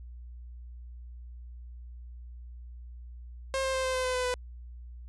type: tone with pitch steps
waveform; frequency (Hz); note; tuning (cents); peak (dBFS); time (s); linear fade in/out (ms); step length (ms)
sawtooth; 534 / 528.8 / 523.6 / 518.5 / 513.4 / 508.4 / 503.4 / 498.5; C5 / C5 / C5 / C5 / C5 / C5 / B4 / B4; +35 / +18 / +1 / -16 / -33 / -50 / +33 / +16; -24; 3.54-4.34; 0; 100
effects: added 60 Hz sine -42 dBFS peak until 5.08 s + resampled to 24000 Hz